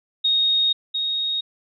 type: tone pair in turn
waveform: sine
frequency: 3729 / 3744 Hz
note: A#7 / A#7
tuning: 0 / +7 cents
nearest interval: unison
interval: 7 cents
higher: second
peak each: -16 / -21 dBFS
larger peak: first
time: 0.24-0.73 / 0.94-1.41 s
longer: first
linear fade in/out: 10 ms
effects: none